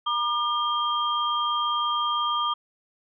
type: tone cluster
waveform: sine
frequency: 952 / 1203 / 3203 Hz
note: A#5 / D6 / G7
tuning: +36 / +41 / +37 cents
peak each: -31 / -24 / -29 dBFS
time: 0.06-2.54 s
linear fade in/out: 10 ms
effects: none